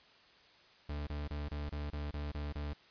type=tone bursts; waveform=40% pulse; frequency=73.42 Hz; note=D2; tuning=in tune; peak=-36 dBFS; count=9; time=0.89-2.734 s; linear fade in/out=5 ms; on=180 ms; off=28 ms; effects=white hiss -62 dBFS RMS until 2.9 s + resampled to 11025 Hz

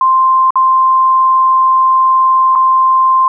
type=tone with dropouts; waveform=sine; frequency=1046.5 Hz; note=C6; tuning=in tune; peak=-6 dBFS; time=0.01-3.28 s; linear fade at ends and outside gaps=2 ms; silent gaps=0.506-0.556 / 2.553-2.557 s; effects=none

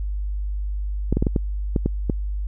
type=clicks; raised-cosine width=3 ms; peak=-7 dBFS; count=8; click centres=1.126 / 1.17 / 1.225 / 1.268 / 1.362 / 1.762 / 1.86 / 2.098 s; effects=added 50 Hz sine -23 dBFS peak until 2.47 s

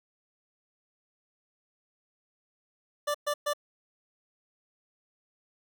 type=tone bursts; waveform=25% pulse; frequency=587.3 Hz; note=D5; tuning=in tune; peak=-23 dBFS; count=3; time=3.07-3.535 s; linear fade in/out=10 ms; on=75 ms; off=120 ms; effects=none

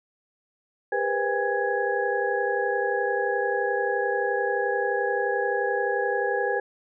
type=tone cluster; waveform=sine; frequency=401.7 / 478.5 / 510 / 812 / 1669 Hz; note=G4 / A#4 / C5 / G#5 / G#6; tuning=+42 / +45 / -44 / -39 / +8 cents; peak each=-29 dBFS; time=0.92-6.6 s; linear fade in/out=5 ms; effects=none

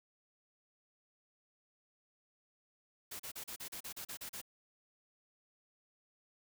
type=noise bursts; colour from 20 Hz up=white; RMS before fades=-45 dBFS; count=11; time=3.11-4.416 s; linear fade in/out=10 ms; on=86 ms; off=36 ms; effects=none

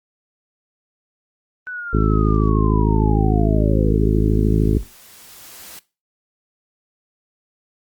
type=linear sweep; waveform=sine; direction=down; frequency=1503 to 39.04 Hz; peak=-26 dBFS; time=1.67-4.83 s; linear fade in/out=0 ms
type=harmonic tone; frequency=53.2 Hz; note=G#1; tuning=42 cents sharp; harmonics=1 / 2 / 3 / 4 / 5 / 6 / 7 / 8; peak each=-17 / -20 / -22 / -23 / -24 / -25 / -25 / -26 dBFS; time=1.93-4.78 s; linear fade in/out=5 ms
type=noise with exponential growth; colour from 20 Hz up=white; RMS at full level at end=-37 dBFS; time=2.15-5.79 s; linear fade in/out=2 ms; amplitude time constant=790 ms
effects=noise-tail reverb RT60 0.3 s tail -19 dB re dry + Opus 32 kbps

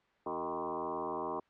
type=tone with frequency modulation; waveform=sine; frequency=703 Hz; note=F5; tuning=11 cents sharp; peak=-34 dBFS; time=0.26-1.4 s; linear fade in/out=5 ms; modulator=82.3 Hz; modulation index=5.1; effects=white hiss -69 dBFS RMS until 1.49 s + low-pass 2000 Hz 12 dB/octave

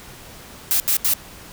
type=noise bursts; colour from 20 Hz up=blue; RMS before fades=-18 dBFS; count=3; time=0.71-1.136 s; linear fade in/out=0 ms; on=90 ms; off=78 ms; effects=pink hiss -41 dBFS RMS until 1.52 s

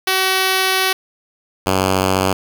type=tone pair in turn; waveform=5% pulse; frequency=378.3 / 94.58 Hz; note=F#4 / F#2; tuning=+38 / +39 cents; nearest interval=2 octaves; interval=2399 cents; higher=first; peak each=-3 dBFS; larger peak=neither; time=0.07-0.93 / 1.66-2.33 s; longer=first; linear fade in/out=5 ms; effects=none

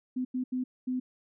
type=tone bursts at uneven times; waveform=sine; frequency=254 Hz; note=B3; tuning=49 cents sharp; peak=-28 dBFS; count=4; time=0.16-0.25 / 0.34-0.44 / 0.52-0.64 / 0.87-1 s; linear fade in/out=10 ms; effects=none

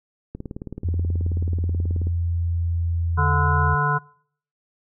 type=click train; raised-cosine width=3 ms; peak=-19 dBFS; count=33; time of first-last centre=0.35-2.07 s; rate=18.6 Hz
type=tone with pitch glide; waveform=sine; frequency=85.5 to 84.18 Hz; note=F2 to E2; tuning=-36 to +37 cents; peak=-20 dBFS; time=0.84-3.75 s; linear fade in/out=10 ms; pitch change=-27 cents; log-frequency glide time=2.03-3.31 s
type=harmonic tone; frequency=145.8 Hz; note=D3; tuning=12 cents flat; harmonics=1 / 3 / 5 / 7 / 9 / 10; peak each=-22 / -31 / -31 / -22 / -29 / -26 dBFS; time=3.17-3.99 s; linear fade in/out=20 ms
effects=noise-tail reverb RT60 0.6 s tail -24 dB re dry

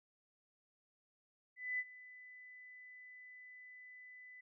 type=tone with ADSR envelope; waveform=sine; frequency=2000 Hz; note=B6; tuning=21 cents sharp; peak=-34 dBFS; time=1.56-4.41 s; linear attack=230 ms; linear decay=45 ms; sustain=-19 dB; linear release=8 ms; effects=none

